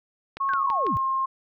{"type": "click train", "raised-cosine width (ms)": 0.3, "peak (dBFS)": -20, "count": 4, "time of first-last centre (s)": [0.37, 0.867], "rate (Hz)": 6.04}
{"type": "tone with pitch glide", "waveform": "sine", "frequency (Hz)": [1093, 1065], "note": ["C#6", "C6"], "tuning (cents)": [-25, 30], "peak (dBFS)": -22, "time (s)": [0.4, 1.26], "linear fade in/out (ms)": 10, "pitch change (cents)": -45, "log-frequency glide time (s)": [0.7, 1.03]}
{"type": "linear sweep", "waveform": "sine", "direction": "down", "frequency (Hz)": [1615, 67.2], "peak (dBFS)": -27, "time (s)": [0.49, 0.97], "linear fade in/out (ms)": 0}
{"effects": []}